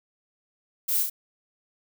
violet noise with echo, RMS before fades -26 dBFS, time 0.88-1.03 s, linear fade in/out 10 ms, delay 35 ms, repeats 2, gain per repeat -3 dB, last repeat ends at 1.1 s, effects none

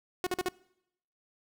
sawtooth tone bursts, 365 Hz, F#4, 24 cents flat, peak -24 dBFS, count 4, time 0.24-0.485 s, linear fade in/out 0 ms, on 26 ms, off 47 ms, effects noise-tail reverb RT60 0.8 s tail -23 dB re dry

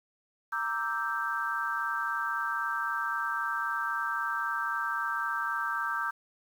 sine chord, E half-diminished seventh, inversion second, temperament equal, 932.3 / 1174.7 / 1318.5 / 1568 Hz, Bb5 / D6 / E6 / G6, 0 / 0 / 0 / 0 cents, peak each -37 / -35 / -35 / -32 dBFS, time 0.52-6.11 s, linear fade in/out 10 ms, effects 9-bit

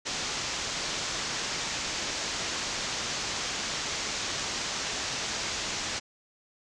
white low-pass noise, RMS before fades -33 dBFS, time 0.05-6 s, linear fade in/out 20 ms, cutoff 7000 Hz, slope 48 dB/octave, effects none

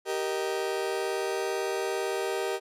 35% pulse chord, Eb major, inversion first, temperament just, 388.9 / 466.7 / 622.3 Hz, G4 / Bb4 / Eb5, -14 / +2 / 0 cents, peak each -29 / -31 / -34 dBFS, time 0.05-2.6 s, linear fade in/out 50 ms, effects low-pass 12000 Hz 12 dB/octave

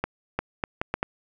accelerating click train, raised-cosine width 0.5 ms, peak -10 dBFS, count 6, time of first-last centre 0.04-1.029 s, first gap 350 ms, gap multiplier 0.71, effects none

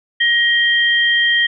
sine tone pair together, 1887 / 3174 Hz, A#6 / G7, +21 / +21 cents, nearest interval major sixth, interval 900 cents, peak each -13 / -16 dBFS, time 0.2-1.47 s, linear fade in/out 10 ms, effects none

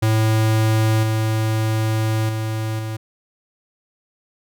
square tone with level steps, 110 Hz, A2, in tune, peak -15 / -18 / -22 / -25 dBFS, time 0.02-2.97 s, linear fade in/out 10 ms, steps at 1.03 / 2.29 / 2.79 s, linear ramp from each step 2 ms, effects none

